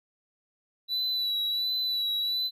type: tone with vibrato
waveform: triangle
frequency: 3951 Hz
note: B7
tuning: in tune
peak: -25 dBFS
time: 0.88-2.51 s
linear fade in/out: 50 ms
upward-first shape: sine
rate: 1.4 Hz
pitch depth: 31 cents each way
effects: none